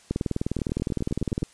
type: two click trains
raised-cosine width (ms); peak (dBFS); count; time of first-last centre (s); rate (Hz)
3; -12 / -18; 27 / 9; 0.11-1.43 / 0.59-1.423; 19.7 / 9.6
effects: white hiss -55 dBFS RMS until 1.53 s + resampled to 22050 Hz